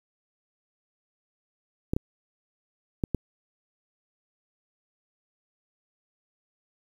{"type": "clicks", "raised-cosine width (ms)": 3, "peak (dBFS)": -12, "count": 4, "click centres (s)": [1.935, 1.965, 3.038, 3.147], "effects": ["8-bit"]}